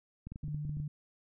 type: clicks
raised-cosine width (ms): 5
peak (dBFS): -30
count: 10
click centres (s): 0.27 / 0.32 / 0.359 / 0.441 / 0.482 / 0.546 / 0.651 / 0.695 / 0.77 / 0.8
type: tone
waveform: sine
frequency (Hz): 148.8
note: D3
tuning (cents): +23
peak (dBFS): -35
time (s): 0.43-0.88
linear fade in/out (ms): 5
effects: none